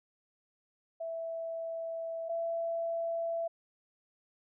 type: tone pair in turn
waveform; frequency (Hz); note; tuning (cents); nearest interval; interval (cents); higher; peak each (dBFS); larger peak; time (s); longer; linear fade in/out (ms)
sine; 659.3 / 668.1; E5 / E5; 0 / +23; unison; 23; second; -35 / -31; second; 1-2.29 / 2.29-3.48; first; 10
effects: none